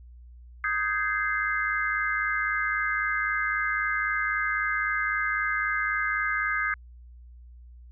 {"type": "chord", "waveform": "sine", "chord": "Ab major seventh", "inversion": "second", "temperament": "just", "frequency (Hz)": [1245.9, 1557.4, 1661.2, 2077], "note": ["Eb6", "G6", "Ab6", "C7"], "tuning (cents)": [2, -12, 0, -13], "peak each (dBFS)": -30, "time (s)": [0.64, 6.74], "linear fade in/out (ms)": 2, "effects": ["added 60 Hz sine -45 dBFS peak until 7.91 s"]}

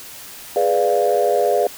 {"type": "chord", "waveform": "sine", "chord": "G# diminished seventh", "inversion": "none", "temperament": "equal", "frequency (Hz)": [415.3, 493.9, 587.3, 698.5], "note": ["G#4", "B4", "D5", "F5"], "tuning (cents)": [0, 0, 0, 0], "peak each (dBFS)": -19, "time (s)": [0.56, 1.67], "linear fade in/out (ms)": 2, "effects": ["tanh soft clip ceiling -6 dBFS", "white hiss -37 dBFS RMS until 1.77 s"]}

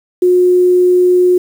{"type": "tone with quantisation", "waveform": "sine", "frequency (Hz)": 360.9, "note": "F#4", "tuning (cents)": -43, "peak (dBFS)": -6, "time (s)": [0.22, 1.38], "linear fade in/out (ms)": 5, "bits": 6, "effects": []}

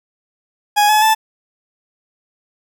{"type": "tone with pitch steps", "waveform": "40% pulse", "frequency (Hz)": [830.6, 853.5, 876.9], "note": ["G#5", "G#5", "A5"], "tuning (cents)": [0, 47, -6], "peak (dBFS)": -9, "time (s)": [0.76, 1.15], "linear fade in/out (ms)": 20, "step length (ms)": 130, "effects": []}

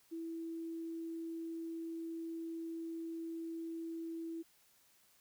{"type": "tone", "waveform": "sine", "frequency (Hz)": 329.6, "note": "E4", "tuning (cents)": 0, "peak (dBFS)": -40, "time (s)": [0.11, 4.43], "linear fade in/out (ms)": 20, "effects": ["white hiss -69 dBFS RMS until 5.2 s"]}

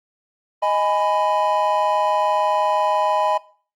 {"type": "chord", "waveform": "triangle", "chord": "G# minor", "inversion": "second", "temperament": "just", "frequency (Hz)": [623, 830.6, 996.7], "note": ["D#5", "G#5", "B5"], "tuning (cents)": [2, 0, 16], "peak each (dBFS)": -19, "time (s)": [0.62, 3.38], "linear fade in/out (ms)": 10, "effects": ["noise-tail reverb RT60 0.4 s tail -19 dB re dry", "Opus 24 kbps"]}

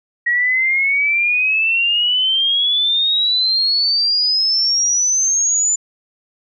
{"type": "exponential sweep", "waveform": "sine", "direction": "up", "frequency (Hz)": [1899, 7100], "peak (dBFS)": -13, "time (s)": [0.26, 5.76], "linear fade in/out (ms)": 10, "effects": []}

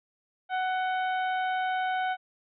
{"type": "harmonic tone with a mistuned harmonic", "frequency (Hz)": 744, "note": "F#5", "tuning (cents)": 9, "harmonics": [1, 2, 3, 4, 5], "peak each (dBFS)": [-27, -33, -41, -44, -49], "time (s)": [0.49, 2.17], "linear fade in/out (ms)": 50, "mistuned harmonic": 4, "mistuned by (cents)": 47, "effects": []}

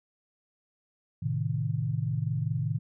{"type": "chord", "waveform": "sine", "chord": "A diminished", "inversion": "none", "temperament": "equal", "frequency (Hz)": [110, 130.81, 155.56], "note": ["A2", "C3", "Eb3"], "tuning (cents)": [0, 0, 0], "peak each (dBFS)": -31, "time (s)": [1.22, 2.79], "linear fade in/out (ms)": 10, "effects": []}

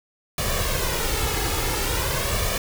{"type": "noise with flanger", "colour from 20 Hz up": "pink", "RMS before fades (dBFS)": -24, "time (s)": [0.38, 2.58], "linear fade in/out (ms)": 2, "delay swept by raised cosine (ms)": [1.7, 2.37], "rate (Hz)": 0.46, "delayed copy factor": 0.65, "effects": []}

